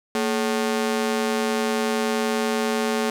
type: ring-modulated tone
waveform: sawtooth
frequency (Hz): 329.6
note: E4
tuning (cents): 0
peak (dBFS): -14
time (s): 0.15-3.1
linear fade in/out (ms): 2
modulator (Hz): 99.7
effects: low-pass 11000 Hz 12 dB/octave + 8-bit